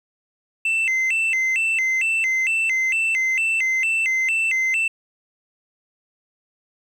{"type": "tone with vibrato", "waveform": "sine", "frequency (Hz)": 2349, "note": "D7", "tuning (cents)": 0, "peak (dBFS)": -15, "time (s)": [0.65, 4.88], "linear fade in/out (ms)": 5, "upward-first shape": "square", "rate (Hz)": 2.2, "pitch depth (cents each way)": 220, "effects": ["tanh soft clip ceiling -17 dBFS", "8-bit"]}